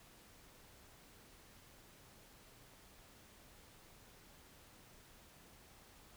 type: silence
effects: pink hiss -62 dBFS RMS until 6.16 s

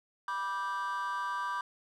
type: chord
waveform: triangle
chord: G major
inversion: first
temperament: just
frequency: 980 / 1176 / 1568 Hz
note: B5 / D6 / G6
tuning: -14 / +2 / 0 cents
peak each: -33 / -33 / -36 dBFS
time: 0.28-1.61 s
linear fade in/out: 2 ms
effects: tanh soft clip ceiling -26 dBFS

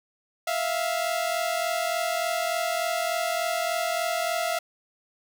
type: tone pair together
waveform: sawtooth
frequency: 655.1 / 698.5 Hz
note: E5 / F5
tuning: -11 / 0 cents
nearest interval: minor second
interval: 111 cents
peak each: -24 dBFS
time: 0.47-4.59 s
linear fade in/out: 5 ms
effects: none

